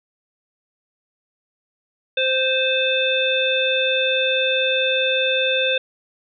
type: harmonic tone with a mistuned harmonic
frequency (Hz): 522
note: C5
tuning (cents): -4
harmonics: 1 / 3 / 5 / 7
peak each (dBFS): -21 / -26 / -22 / -22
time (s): 2.17-5.78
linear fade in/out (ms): 5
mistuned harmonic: 7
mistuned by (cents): -38
effects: none